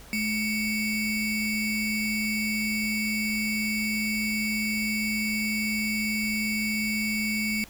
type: ring-modulated tone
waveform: square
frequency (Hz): 1225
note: D#6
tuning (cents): -27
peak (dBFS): -23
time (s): 0.13-7.64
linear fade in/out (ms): 0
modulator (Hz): 1010
effects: added 50 Hz sine -49 dBFS peak until 7.69 s + pink hiss -49 dBFS RMS until 7.69 s